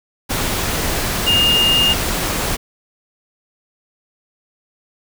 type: tone in noise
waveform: sine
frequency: 2829 Hz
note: F7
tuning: 22 cents sharp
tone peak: -12 dBFS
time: 1.26-1.94 s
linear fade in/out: 20 ms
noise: pink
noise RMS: -20 dBFS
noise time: 0.29-2.57 s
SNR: +5 dB
effects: none